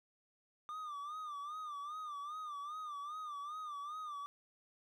triangle tone with vibrato, 1197 Hz, D6, 33 cents sharp, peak -40 dBFS, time 0.69-4.26 s, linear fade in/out 0 ms, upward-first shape sine, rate 2.5 Hz, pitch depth 93 cents each way, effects none

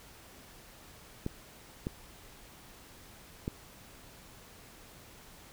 clicks, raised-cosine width 3 ms, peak -20 dBFS, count 3, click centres 1.264 / 1.869 / 3.479 s, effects pink hiss -54 dBFS RMS until 5.52 s

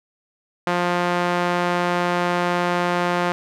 sawtooth tone with band-pass filter, 176.2 Hz, F3, 16 cents sharp, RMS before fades -21 dBFS, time 0.67-3.32 s, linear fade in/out 0 ms, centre 1100 Hz, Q 0.71, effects none

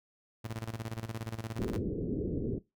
sawtooth tone with tremolo, 112.4 Hz, A2, 37 cents sharp, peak -31 dBFS, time 0.44-1.79 s, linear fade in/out 10 ms, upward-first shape square, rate 17 Hz, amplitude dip 80%
white low-pass noise, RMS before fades -34 dBFS, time 1.58-2.59 s, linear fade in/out 10 ms, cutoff 440 Hz, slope 48 dB/octave
effects noise-tail reverb RT60 0.2 s tail -18 dB re dry

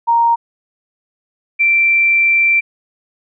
sine tone pair in turn, 932.3 / 2349 Hz, A#5 / D7, 0 / 0 cents, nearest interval octave + major third, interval 1600 cents, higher second, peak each -9 dBFS, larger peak neither, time 0.07-0.36 / 1.59-2.61 s, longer second, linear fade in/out 20 ms, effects none

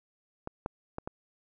clicks, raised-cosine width 1 ms, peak -22 / -18 / -21 / -22 dBFS, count 4, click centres 0.474 / 0.661 / 0.984 / 1.075 s, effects none

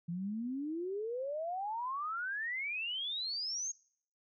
sine exponential sweep, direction up, 165.6 to 6645 Hz, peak -35 dBFS, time 0.08-3.72 s, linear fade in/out 10 ms, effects noise-tail reverb RT60 0.6 s tail -24 dB re dry

